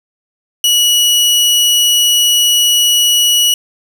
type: tone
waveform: sawtooth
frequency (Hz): 2925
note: F#7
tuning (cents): -21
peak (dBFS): -5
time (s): 0.64-3.54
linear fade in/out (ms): 2
effects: none